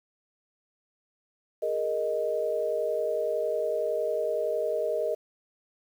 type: chord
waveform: sine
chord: Ab suspended second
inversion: none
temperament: equal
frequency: 415.3 / 466.2 / 622.3 Hz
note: Ab4 / Bb4 / Eb5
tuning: 0 / 0 / 0 cents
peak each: -33 / -30 / -28 dBFS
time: 1.62-5.15 s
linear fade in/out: 10 ms
effects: 9-bit